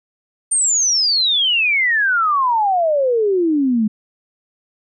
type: exponential sweep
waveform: sine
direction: down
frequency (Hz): 8970 to 207.7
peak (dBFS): -13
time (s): 0.51-3.88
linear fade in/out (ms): 10
effects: none